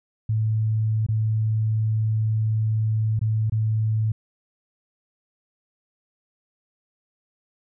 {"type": "tone with dropouts", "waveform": "sine", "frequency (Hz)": 109.5, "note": "A2", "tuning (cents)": -8, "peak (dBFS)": -19, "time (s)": [0.29, 4.12], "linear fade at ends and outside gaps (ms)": 5, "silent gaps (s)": [[1.065, 1.086], [3.193, 3.213], [3.498, 3.521]], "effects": []}